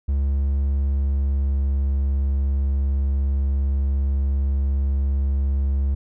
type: tone with pitch glide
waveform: triangle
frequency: 69.3 to 68.66 Hz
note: C#2 to C#2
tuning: 0 to -16 cents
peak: -16 dBFS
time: 0.08-5.95 s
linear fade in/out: 10 ms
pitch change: -16 cents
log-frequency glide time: 0.81-1.71 s
effects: none